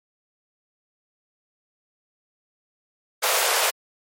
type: high-pass noise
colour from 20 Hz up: pink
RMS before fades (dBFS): -21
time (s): 3.22-3.71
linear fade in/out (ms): 20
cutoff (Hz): 460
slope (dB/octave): 48
effects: MP3 64 kbps